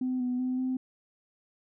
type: tone with pitch steps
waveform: sine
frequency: 255.3 / 249 / 254.7 / 257.7 Hz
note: C4 / B3 / C4 / C4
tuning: -42 / +14 / -46 / -26 cents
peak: -26 dBFS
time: 0.01-0.77 s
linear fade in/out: 5 ms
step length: 190 ms
effects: tanh soft clip ceiling -23 dBFS